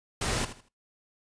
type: noise with echo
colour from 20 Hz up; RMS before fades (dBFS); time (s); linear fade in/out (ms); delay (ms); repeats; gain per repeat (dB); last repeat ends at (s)
pink; -29; 0.21-0.45; 5; 79; 3; -12; 0.687
effects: noise-tail reverb RT60 0.2 s tail -20 dB re dry + resampled to 22050 Hz